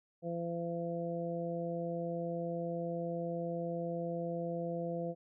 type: harmonic tone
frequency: 170 Hz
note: F3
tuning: 46 cents flat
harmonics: 1 / 2 / 3 / 4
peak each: -39 / -43 / -38 / -43 dBFS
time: 0.22-5.15 s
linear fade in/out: 50 ms
effects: none